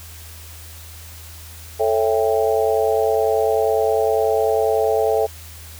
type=chord; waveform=sine; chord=A dominant seventh; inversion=none; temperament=just; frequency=440 / 550 / 660 / 792 Hz; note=A4 / C#5 / E5 / G5; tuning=0 / -14 / +2 / +18 cents; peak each=-18 / -23 / -21 / -23 dBFS; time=1.79-5.27 s; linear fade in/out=20 ms; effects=added 81 Hz sine -38 dBFS peak until 5.79 s + white hiss -41 dBFS RMS until 5.79 s